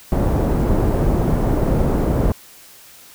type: low-pass noise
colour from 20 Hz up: pink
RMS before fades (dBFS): -17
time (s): 0.12-2.32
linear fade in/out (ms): 2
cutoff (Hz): 590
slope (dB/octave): 12
effects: white hiss -44 dBFS RMS until 3.14 s